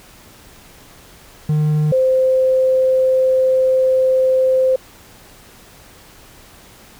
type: tone pair in turn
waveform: triangle / sine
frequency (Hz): 152 / 520.1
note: D#3 / C5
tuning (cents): -40 / -10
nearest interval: octave + major sixth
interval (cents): 2130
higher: second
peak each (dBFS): -11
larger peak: neither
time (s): 1.49-1.92 / 1.92-4.76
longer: second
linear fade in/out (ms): 5
effects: pink hiss -44 dBFS RMS until 6.99 s